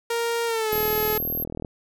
sawtooth tone with pitch glide, 466.2 to 427.5 Hz, A#4 to A4, 0 to -50 cents, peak -19 dBFS, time 0.1-1.18 s, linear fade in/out 5 ms, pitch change -150 cents, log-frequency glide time 0.46-0.72 s
sine tone, 12530 Hz, G9, 2 cents flat, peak -25 dBFS, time 0.72-1.44 s, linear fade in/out 5 ms
click train, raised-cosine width 2 ms, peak -19 dBFS, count 38, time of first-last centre 0.73-1.648 s, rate 40.3 Hz
effects none

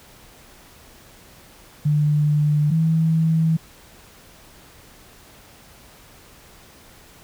sine tone pair in turn, 149.1 / 161.34 Hz, D3 / E3, +27 / -37 cents, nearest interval minor second, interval 136 cents, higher second, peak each -15 dBFS, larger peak neither, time 1.85-2.71 / 2.71-3.57 s, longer neither, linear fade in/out 10 ms, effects pink hiss -48 dBFS RMS until 7.23 s

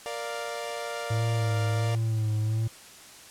sawtooth chord, Bb major, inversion none, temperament equal, 466.2 / 587.3 / 698.5 Hz, Bb4 / D5 / F5, 0 / 0 / 0 cents, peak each -33 / -32 / -33 dBFS, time 0.06-1.95 s, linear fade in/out 0 ms
triangle tone with vibrato, 110 Hz, A2, in tune, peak -22 dBFS, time 1.1-2.68 s, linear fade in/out 10 ms, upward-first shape sine, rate 1.4 Hz, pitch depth 41 cents each way
effects white hiss -48 dBFS RMS until 3.3 s + low-pass 10000 Hz 12 dB/octave

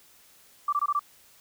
sine tone bursts, 1168 Hz, D6, 10 cents flat, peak -22 dBFS, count 5, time 0.68-0.994 s, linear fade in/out 5 ms, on 46 ms, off 21 ms, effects white hiss -57 dBFS RMS until 1.4 s

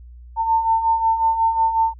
sine beating tone pair, 896 / 901.5 Hz, A5 / A5, +31 / +42 cents, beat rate 5.5 Hz, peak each -23 / -16 dBFS, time 0.36-1.94 s, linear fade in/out 50 ms, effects added 60 Hz sine -38 dBFS peak until 1.99 s

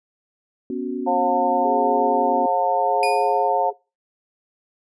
sine chord, B suspended second, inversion none, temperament equal, 246.9 / 277.2 / 370 Hz, B3 / C#4 / F#4, 0 / 0 / 0 cents, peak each -28 dBFS, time 0.7-2.46 s, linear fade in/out 2 ms
harmonic tone, 179.4 Hz, F3, 47 cents sharp, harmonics 3 / 4 / 5, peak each -23 / -21 / -21 dBFS, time 1.06-3.71 s, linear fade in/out 20 ms
sine tone with tremolo, 416.8 Hz, G#4, 6 cents sharp, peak -23 dBFS, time 1.64-3.73 s, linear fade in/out 10 ms, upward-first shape sine, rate 0.79 Hz, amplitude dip 65%
35% pulse tone with exponential decay, 2454 Hz, D#7, 25 cents flat, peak -19 dBFS, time 3.03-3.49 s, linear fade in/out 1 ms, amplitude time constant 100 ms
effects noise-tail reverb RT60 0.3 s tail -24 dB re dry + resampled to 22050 Hz

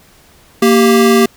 square tone pair together, 231.6 / 392 Hz, A#3 / G4, -11 / 0 cents, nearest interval major sixth, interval 911 cents, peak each -10 dBFS, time 0.62-1.26 s, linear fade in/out 5 ms, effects pink hiss -46 dBFS RMS until 1.36 s

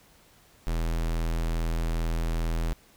square tone, 41.2 Hz, E1, in tune, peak -26 dBFS, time 0.67-2.73 s, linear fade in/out 0 ms, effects pink hiss -58 dBFS RMS until 2.96 s

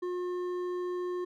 triangle tone with hard clipping, 358.6 Hz, F4, 46 cents sharp, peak -33 dBFS, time 0.02-1.25 s, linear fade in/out 10 ms, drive 11 dB, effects none

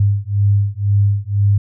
sine beating tone pair, 100.2 / 102.2 Hz, G2 / G#2, +38 / -27 cents, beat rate 2 Hz, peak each -15 dBFS, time 0-1.58 s, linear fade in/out 5 ms, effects none

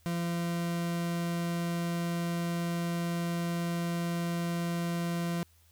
40% pulse tone, 171 Hz, F3, 36 cents flat, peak -29 dBFS, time 0.06-5.43 s, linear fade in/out 0 ms, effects added 82 Hz sine -62 dBFS peak until 5.71 s + white hiss -66 dBFS RMS until 5.71 s

